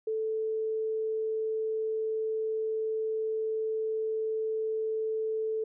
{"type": "tone", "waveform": "sine", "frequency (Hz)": 439.3, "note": "A4", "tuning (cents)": -3, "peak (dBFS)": -28, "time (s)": [0.07, 5.64], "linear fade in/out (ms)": 5, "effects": []}